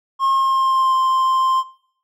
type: tone with pitch glide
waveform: triangle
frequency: 1076 to 1047.8 Hz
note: C6 to C6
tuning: +48 to +2 cents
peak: -12 dBFS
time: 0.19-1.64 s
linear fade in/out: 50 ms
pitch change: -46 cents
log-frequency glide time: 0.32-0.94 s
effects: noise-tail reverb RT60 0.6 s tail -18 dB re dry